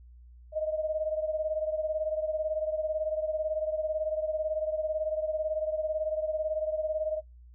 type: beating tone pair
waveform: sine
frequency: 619 / 637 Hz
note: D#5 / D#5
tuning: -9 / +41 cents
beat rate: 18 Hz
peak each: -29 / -34 dBFS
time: 0.52-7.22 s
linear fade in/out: 50 ms
effects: noise-tail reverb RT60 0.2 s tail -26 dB re dry + added 60 Hz sine -49 dBFS peak until 7.54 s